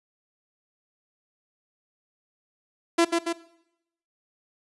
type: tone with echo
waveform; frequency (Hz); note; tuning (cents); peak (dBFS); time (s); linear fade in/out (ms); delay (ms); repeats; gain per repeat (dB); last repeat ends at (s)
sawtooth; 337.2; E4; +39; -13; 2.98-3.05; 10; 140; 2; -4; 3.33
effects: noise-tail reverb RT60 0.8 s tail -18 dB re dry + resampled to 24000 Hz